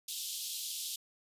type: high-pass noise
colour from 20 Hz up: pink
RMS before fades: -39 dBFS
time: 0.08-0.96 s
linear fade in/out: 5 ms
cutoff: 3100 Hz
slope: 48 dB/octave
effects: resampled to 32000 Hz